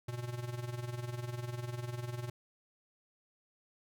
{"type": "tone with tremolo", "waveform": "square", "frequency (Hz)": 120.9, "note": "B2", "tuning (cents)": -36, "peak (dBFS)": -35, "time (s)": [0.08, 2.3], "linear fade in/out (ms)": 5, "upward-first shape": "triangle", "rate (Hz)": 20, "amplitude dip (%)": 80, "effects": []}